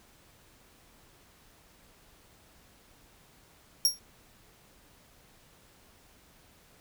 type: tone with exponential decay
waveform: sawtooth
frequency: 5588 Hz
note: F8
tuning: in tune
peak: -15 dBFS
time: 3.85-3.99 s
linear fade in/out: 1 ms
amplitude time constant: 30 ms
effects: pink hiss -60 dBFS RMS until 6.8 s